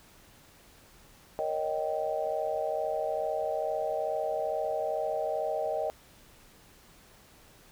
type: chord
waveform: sine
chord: Eb dominant seventh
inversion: second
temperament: just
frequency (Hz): 466.7 / 560 / 622.3 / 777.8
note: Bb4 / Db5 / Eb5 / G5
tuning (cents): +2 / +18 / 0 / -14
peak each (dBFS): -36 / -36 / -31 / -35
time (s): 1.39-5.9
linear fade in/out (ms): 0
effects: pink hiss -57 dBFS RMS until 7.71 s